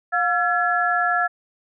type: tone cluster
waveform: sine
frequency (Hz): 712 / 1355 / 1700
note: F5 / E6 / G#6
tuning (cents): +33 / +47 / +40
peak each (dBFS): -22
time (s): 0.12-1.28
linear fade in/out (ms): 20
effects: none